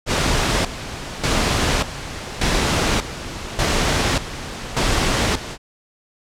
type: noise with tremolo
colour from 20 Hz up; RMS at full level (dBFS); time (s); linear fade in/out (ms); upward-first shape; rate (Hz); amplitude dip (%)
pink; -18; 0.06-5.58; 50; square; 0.85; 75
effects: low-pass 7000 Hz 12 dB/octave